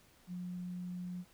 sine tone, 179.2 Hz, F3, 45 cents sharp, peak -39 dBFS, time 0.27-1.25 s, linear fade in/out 50 ms, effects pink hiss -65 dBFS RMS until 1.33 s

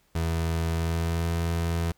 30% pulse tone with pitch glide, 82.41 to 83.9 Hz, E2 to E2, 0 to +31 cents, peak -22 dBFS, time 0.15-1.92 s, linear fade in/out 5 ms, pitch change +31 cents, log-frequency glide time 0.72-1.32 s, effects pink hiss -66 dBFS RMS until 1.97 s

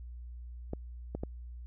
clicks, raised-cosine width 2 ms, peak -22 dBFS, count 3, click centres 0.734 / 1.15 / 1.235 s, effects added 60 Hz sine -42 dBFS peak until 1.66 s

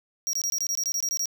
square tone bursts, 5670 Hz, F8, 25 cents sharp, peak -25 dBFS, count 12, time 0.27-1.256 s, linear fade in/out 0 ms, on 62 ms, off 22 ms, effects none

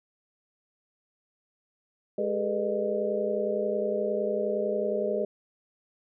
sine tone cluster, 208.8 / 403.6 / 434.6 / 491.9 / 610 Hz, G#3 / G#4 / A4 / B4 / D#5, +10 / -49 / -21 / -7 / -34 cents, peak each -35 / -31 / -33 / -32 / -30 dBFS, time 2.18-5.25 s, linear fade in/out 5 ms, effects none

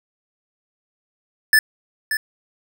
square tone with echo, 1746 Hz, A6, 14 cents flat, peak -11 dBFS, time 1.53-1.59 s, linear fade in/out 2 ms, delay 580 ms, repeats 1, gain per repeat -9 dB, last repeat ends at 2.17 s, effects none

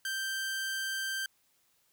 sawtooth tone, 1567 Hz, G6, 1 cent flat, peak -29 dBFS, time 0.05-1.26 s, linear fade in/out 2 ms, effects white hiss -71 dBFS RMS until 1.92 s

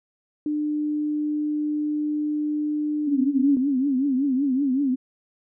sine tone with pitch glide, 299.6 to 282.8 Hz, D4 to C#4, +35 to +35 cents, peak -22 dBFS, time 0.46-3.57 s, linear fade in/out 2 ms, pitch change -100 cents, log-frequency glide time 3.06-3.12 s
sine tone with vibrato, 270 Hz, C#4, 45 cents flat, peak -19 dBFS, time 3.07-4.96 s, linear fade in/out 20 ms, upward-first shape triangle, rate 5.3 Hz, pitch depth 150 cents each way
effects none

